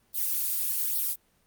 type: noise with flanger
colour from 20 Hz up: violet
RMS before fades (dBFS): -28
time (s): 0.13-1.16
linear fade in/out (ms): 50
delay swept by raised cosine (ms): 0.21 to 3.51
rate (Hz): 1.2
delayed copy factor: +1
effects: pink hiss -67 dBFS RMS until 1.46 s + Opus 24 kbps